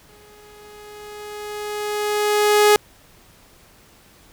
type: tone with exponential growth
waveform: sawtooth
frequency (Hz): 418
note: G#4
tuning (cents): +11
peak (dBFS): -6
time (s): 0.09-2.76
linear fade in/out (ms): 0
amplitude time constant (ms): 580
effects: pink hiss -51 dBFS RMS until 4.32 s